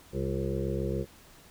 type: harmonic tone with a mistuned harmonic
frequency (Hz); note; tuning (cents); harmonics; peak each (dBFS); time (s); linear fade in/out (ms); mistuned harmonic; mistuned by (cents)
67.3; C2; +49; 1 / 2 / 3 / 5 / 6 / 7 / 8; -35 / -34 / -36 / -36 / -37 / -37 / -40; 0.12-1.06; 50; 5; +45
effects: pink hiss -55 dBFS RMS until 1.5 s